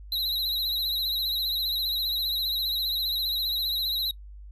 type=tone with vibrato; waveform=square; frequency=3951 Hz; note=B7; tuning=in tune; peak=-26 dBFS; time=0.12-4.11 s; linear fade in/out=2 ms; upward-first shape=sine; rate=15 Hz; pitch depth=75 cents each way; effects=noise-tail reverb RT60 0.1 s tail -23 dB re dry + added 50 Hz sine -41 dBFS peak until 4.51 s